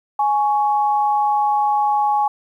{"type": "tone pair together", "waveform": "sine", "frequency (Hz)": [835, 1114.6], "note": ["G#5", "C#6"], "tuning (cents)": [9, 9], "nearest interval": "perfect fourth", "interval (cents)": 500, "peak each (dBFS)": [-15, -23], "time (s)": [0.19, 2.28], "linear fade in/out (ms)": 5, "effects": ["9-bit"]}